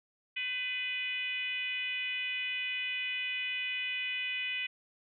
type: tone with frequency modulation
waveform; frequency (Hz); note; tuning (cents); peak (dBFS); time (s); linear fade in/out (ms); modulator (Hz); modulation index
sine; 2489; D#7; 0; -32; 0.36-4.67; 10; 481; 1.1
effects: none